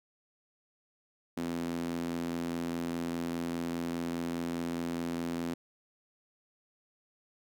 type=tone with high-pass filter; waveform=sawtooth; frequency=84.9 Hz; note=F2; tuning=48 cents flat; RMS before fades=-35 dBFS; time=1.37-5.54 s; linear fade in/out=5 ms; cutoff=240 Hz; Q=3.1; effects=none